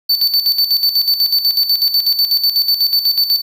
square tone with tremolo, 4524 Hz, C#8, 34 cents sharp, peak -10 dBFS, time 0.09-3.42 s, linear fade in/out 10 ms, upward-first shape square, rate 8.1 Hz, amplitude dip 65%, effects 8-bit

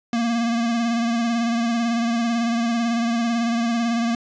square tone with vibrato, 233.1 Hz, A#3, in tune, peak -20 dBFS, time 0.13-4.15 s, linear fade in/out 2 ms, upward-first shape sine, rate 18 Hz, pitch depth 38 cents each way, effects resampled to 16000 Hz + 8-bit

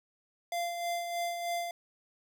square tone with tremolo, 691 Hz, F5, 19 cents flat, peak -31 dBFS, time 0.52-1.71 s, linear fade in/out 2 ms, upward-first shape sine, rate 3.2 Hz, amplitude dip 45%, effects none

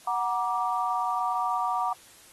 sine chord, Gb augmented, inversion none, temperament equal with one note detuned, 740 / 947.5 / 1174.7 Hz, Gb5 / Bb5 / D6, 0 / +28 / 0 cents, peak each -29 dBFS, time 0.07-1.93 s, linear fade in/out 5 ms, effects white hiss -53 dBFS RMS until 2.32 s + AAC 32 kbps

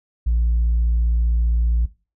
triangle tone with tanh clipping, 57.6 Hz, A#1, 20 cents flat, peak -16 dBFS, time 0.26-1.86 s, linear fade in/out 10 ms, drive 6 dB, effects noise-tail reverb RT60 0.3 s tail -17 dB re dry

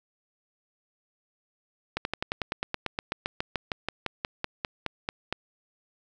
slowing click train, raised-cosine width 0.3 ms, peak -12 dBFS, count 24, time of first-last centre 1.97-5.326 s, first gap 81 ms, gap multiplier 1.05, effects none

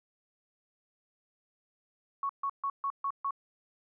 sine tone bursts, 1108.7 Hz, C#6, in tune, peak -29 dBFS, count 6, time 2.23-3.308 s, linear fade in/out 2 ms, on 63 ms, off 140 ms, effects none

